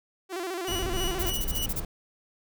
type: tone with vibrato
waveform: sawtooth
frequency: 361.4 Hz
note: F#4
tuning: 41 cents flat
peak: -27 dBFS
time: 0.29-1.33 s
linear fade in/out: 50 ms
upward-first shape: square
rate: 14 Hz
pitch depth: 90 cents each way
type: tone with tremolo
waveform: sawtooth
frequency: 2939 Hz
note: F#7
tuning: 12 cents flat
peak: -27 dBFS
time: 0.67-1.66 s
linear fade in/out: 2 ms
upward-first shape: sine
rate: 3.4 Hz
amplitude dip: 85%
type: noise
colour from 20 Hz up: brown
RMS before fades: -32 dBFS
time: 0.68-1.85 s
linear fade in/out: 2 ms
type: noise bursts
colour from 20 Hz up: violet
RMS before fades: -31 dBFS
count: 9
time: 1.19-1.803 s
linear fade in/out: 10 ms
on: 45 ms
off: 26 ms
effects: none